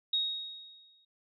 sine tone with exponential decay, 3760 Hz, A#7, 14 cents sharp, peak -25 dBFS, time 0.13-1.05 s, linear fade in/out 5 ms, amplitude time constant 200 ms, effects none

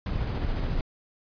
brown noise with tremolo, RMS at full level -27 dBFS, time 0.06-0.81 s, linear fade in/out 2 ms, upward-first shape square, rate 14 Hz, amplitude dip 25%, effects resampled to 11025 Hz

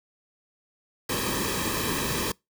pink noise with comb filter, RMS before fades -28 dBFS, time 1.09-2.32 s, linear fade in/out 5 ms, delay 1.4 ms, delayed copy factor -0.75, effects noise-tail reverb RT60 0.2 s tail -25 dB re dry

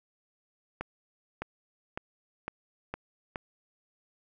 accelerating click train, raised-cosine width 0.5 ms, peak -19 dBFS, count 6, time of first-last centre 0.81-3.358 s, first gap 610 ms, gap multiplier 0.91, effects none

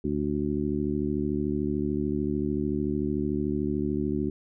harmonic tone, 73.5 Hz, D2, 2 cents sharp, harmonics 1 / 2 / 3 / 4 / 5, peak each -35 / -34 / -30 / -30 / -31 dBFS, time 0.04-4.3 s, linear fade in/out 5 ms, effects none

